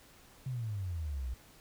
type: exponential sweep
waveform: sine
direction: down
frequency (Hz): 134.5 to 58.8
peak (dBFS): -34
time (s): 0.46-1.34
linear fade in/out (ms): 5
effects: pink hiss -59 dBFS RMS until 1.6 s